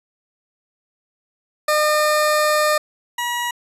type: tone pair in turn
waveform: 20% pulse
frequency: 606 / 962 Hz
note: D#5 / B5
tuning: -46 / -46 cents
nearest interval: minor sixth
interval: 800 cents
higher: second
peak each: -10 / -16 dBFS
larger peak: first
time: 1.68-2.78 / 3.18-3.51 s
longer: first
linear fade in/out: 5 ms
effects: resampled to 32000 Hz